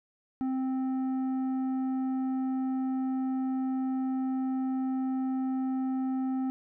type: tone with tanh clipping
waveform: sine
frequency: 261.6 Hz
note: C4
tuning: in tune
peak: -29 dBFS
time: 0.41-6.5 s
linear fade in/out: 0 ms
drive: 8 dB
effects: none